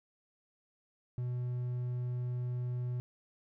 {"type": "tone", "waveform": "triangle", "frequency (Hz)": 123.47, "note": "B2", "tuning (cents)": 0, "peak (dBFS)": -31, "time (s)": [1.18, 3], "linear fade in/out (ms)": 0, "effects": []}